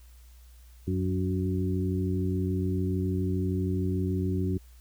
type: harmonic tone with a mistuned harmonic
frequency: 92.5 Hz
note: F#2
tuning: in tune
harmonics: 1 / 2 / 3 / 4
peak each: -28 / -31 / -33 / -34 dBFS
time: 0.87-4.58 s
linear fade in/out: 10 ms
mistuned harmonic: 3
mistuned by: +35 cents
effects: added 60 Hz sine -49 dBFS peak until 4.8 s + white hiss -62 dBFS RMS until 4.8 s